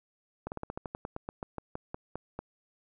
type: slowing click train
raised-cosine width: 1 ms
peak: -22 dBFS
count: 17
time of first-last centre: 0.47-2.39 s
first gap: 49 ms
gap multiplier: 1.11
effects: none